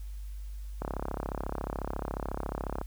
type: click train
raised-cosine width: 1 ms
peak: -19 dBFS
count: 69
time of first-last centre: 0.82-2.814 s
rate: 34.1 Hz
effects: added 50 Hz sine -37 dBFS peak until 2.86 s + white hiss -61 dBFS RMS until 2.86 s